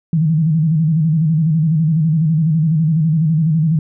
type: tone with vibrato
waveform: sine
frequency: 158.5 Hz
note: D#3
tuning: 32 cents sharp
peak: -11 dBFS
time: 0.13-3.79 s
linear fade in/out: 2 ms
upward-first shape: square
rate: 12 Hz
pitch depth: 79 cents each way
effects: none